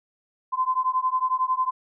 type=beating tone pair; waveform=sine; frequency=1023 / 1034 Hz; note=C6 / C6; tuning=-39 / -21 cents; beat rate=11 Hz; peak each=-24 dBFS; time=0.52-1.71 s; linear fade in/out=20 ms; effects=none